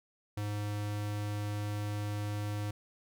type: tone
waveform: square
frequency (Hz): 103.9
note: G#2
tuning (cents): +1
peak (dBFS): -34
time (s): 0.37-2.71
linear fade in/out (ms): 5
effects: none